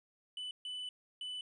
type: tone bursts at uneven times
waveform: triangle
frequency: 2992 Hz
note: F#7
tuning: 19 cents sharp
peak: -38 dBFS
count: 3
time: 0.37-0.51 / 0.65-0.89 / 1.21-1.41 s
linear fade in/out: 2 ms
effects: resampled to 24000 Hz + 13-bit